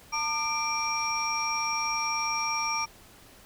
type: tone cluster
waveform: sine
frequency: 903 / 1200 / 2351 / 5600 Hz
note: A5 / D6 / D7 / F8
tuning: +45 / +37 / +1 / +4 cents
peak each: -31 dBFS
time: 0.12-2.86 s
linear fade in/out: 20 ms
effects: tanh soft clip ceiling -20 dBFS + pink hiss -53 dBFS RMS until 3.45 s